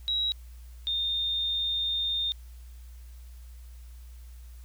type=tone pair in turn; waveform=sine; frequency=3859 / 3642 Hz; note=B7 / A#7; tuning=-41 / -41 cents; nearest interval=minor second; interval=100 cents; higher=first; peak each=-25 / -26 dBFS; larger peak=first; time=0.08-0.32 / 0.87-2.32 s; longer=second; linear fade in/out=0 ms; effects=added 60 Hz sine -43 dBFS peak until 4.64 s + white hiss -61 dBFS RMS until 4.64 s